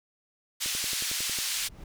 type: band-pass noise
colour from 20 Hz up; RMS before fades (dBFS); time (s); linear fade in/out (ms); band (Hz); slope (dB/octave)
pink; -31; 0.6-1.69; 20; 3000 to 11000; 12
type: click train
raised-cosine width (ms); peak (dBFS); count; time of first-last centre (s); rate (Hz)
2; -29; 9; 0.66-1.387; 11
type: noise with exponential growth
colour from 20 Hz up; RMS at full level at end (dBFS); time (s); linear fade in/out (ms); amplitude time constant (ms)
brown; -40; 1.33-1.84; 5; 110
effects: none